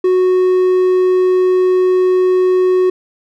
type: tone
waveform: triangle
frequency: 368.3 Hz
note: F#4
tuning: 8 cents flat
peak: -7 dBFS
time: 0.04-2.9 s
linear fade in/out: 5 ms
effects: none